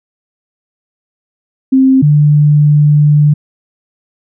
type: tone pair in turn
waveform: sine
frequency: 264.1 / 148.22 Hz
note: C4 / D3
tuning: +16 / +16 cents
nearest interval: minor seventh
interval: 1000 cents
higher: first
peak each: -4 dBFS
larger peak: neither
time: 1.72-2.02 / 2.02-3.34 s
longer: second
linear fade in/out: 10 ms
effects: none